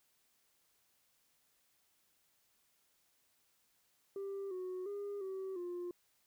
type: tone with pitch steps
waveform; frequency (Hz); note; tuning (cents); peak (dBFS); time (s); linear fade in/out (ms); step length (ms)
sine; 394 / 368.1 / 405.5 / 381.9 / 353.1; G4 / F#4 / G#4 / G4 / F4; +9 / -9 / -41 / -45 / +19; -37; 4.16-5.91; 2; 350
effects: tanh soft clip ceiling -38 dBFS + white hiss -75 dBFS RMS until 6.26 s